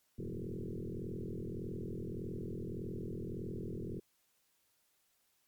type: tone with frequency modulation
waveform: sine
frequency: 110 Hz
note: A2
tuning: in tune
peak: -38 dBFS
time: 0.18-4 s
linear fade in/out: 10 ms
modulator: 41.7 Hz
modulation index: 7.5
effects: white hiss -75 dBFS RMS until 5.47 s + MP3 96 kbps